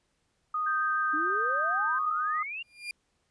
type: tone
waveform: sine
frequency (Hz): 1239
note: D#6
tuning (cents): -8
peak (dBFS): -27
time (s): 0.54-2.43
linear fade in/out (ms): 5
type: tone with vibrato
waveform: sine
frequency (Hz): 1568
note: G6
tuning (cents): 0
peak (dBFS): -29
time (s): 0.66-1.99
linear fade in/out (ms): 10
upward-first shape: sine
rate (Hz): 6.7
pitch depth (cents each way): 9
type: exponential sweep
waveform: sine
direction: up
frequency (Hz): 291.4 to 2853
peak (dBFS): -34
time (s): 1.13-2.63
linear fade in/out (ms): 10
type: tone with exponential growth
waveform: 35% pulse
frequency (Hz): 2407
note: D7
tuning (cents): +42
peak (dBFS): -29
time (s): 2.63-2.91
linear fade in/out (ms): 2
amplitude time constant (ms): 60
effects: pink hiss -74 dBFS RMS until 3.3 s + resampled to 22050 Hz